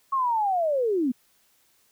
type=linear sweep; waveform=sine; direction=down; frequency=1106 to 233.1 Hz; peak=-21 dBFS; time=0.12-1.12 s; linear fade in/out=10 ms; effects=white hiss -64 dBFS RMS until 1.91 s